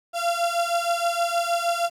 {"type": "beating tone pair", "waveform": "35% pulse", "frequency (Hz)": [683, 689.4], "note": ["F5", "F5"], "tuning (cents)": [-39, -23], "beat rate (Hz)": 6.4, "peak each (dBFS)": -23, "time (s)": [0.13, 1.9], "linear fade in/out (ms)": 50, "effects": ["low-pass 12000 Hz 12 dB/octave", "9-bit"]}